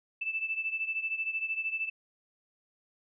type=beating tone pair; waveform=sine; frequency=2637 / 2650 Hz; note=E7 / E7; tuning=0 / +9 cents; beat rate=13 Hz; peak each=-32 / -36 dBFS; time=0.21-1.9 s; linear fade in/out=10 ms; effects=none